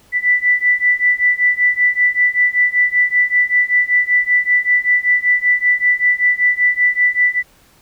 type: beating tone pair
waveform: sine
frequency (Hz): 1975.5 / 1980.7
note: B6 / B6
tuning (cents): 0 / +5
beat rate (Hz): 5.2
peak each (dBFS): -15 / -14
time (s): 0.12-7.43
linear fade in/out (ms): 50
effects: pink hiss -51 dBFS RMS until 7.81 s